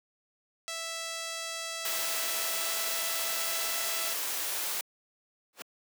5% pulse tone with pitch glide, 659.3 to 663.9 Hz, E5 to E5, 0 to +12 cents, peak -23 dBFS, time 0.68-4.13 s, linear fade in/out 0 ms, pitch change +12 cents, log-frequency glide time 2.05-3.81 s
white noise, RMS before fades -33 dBFS, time 1.85-4.81 s, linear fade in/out 2 ms
pink noise with exponential growth, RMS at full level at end -33 dBFS, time 5.53-5.62 s, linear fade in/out 1 ms, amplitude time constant 18 ms
effects high-pass 400 Hz 12 dB/octave

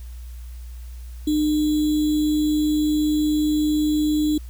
sine tone with sample-and-hold, 302.7 Hz, D#4, 48 cents flat, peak -17 dBFS, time 1.27-4.38 s, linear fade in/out 5 ms, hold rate 3675 Hz, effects added 60 Hz sine -33 dBFS peak until 4.49 s + white hiss -53 dBFS RMS until 4.49 s

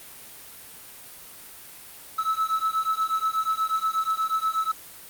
triangle beating tone pair, 1299 / 1307.3 Hz, E6 / E6, -26 / -15 cents, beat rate 8.3 Hz, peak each -24 dBFS, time 2.18-4.72 s, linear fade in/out 10 ms, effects white hiss -44 dBFS RMS until 5.09 s + Opus 32 kbps

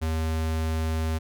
square tone, 80 Hz, D#2, 49 cents sharp, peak -25 dBFS, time 0.01-1.19 s, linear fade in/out 20 ms, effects none

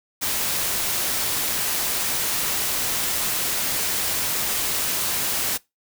white noise, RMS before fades -24 dBFS, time 0.21-5.58 s, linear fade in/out 20 ms, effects noise-tail reverb RT60 0.2 s tail -22 dB re dry

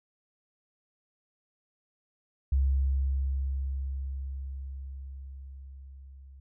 sine tone with level ramp, 67.5 Hz, C#2, 45 cents flat, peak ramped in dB -21 to -47 dBFS, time 2.52-6.4 s, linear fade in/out 5 ms, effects none

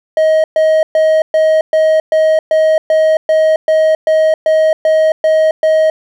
triangle tone bursts, 630 Hz, D#5, 21 cents sharp, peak -5 dBFS, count 15, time 0.17-5.9 s, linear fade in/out 2 ms, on 270 ms, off 120 ms, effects none

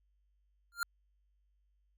square tone with exponential growth, 1396.9 Hz, F6, in tune, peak -28 dBFS, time 0.72-0.83 s, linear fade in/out 1 ms, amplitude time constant 22 ms, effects added 50 Hz sine -70 dBFS peak until 1.97 s

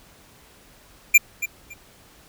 square tone with echo, 2380 Hz, D7, 22 cents sharp, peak -9 dBFS, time 1.14-1.18 s, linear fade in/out 10 ms, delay 280 ms, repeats 2, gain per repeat -14 dB, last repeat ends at 1.74 s, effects pink hiss -52 dBFS RMS until 2.28 s

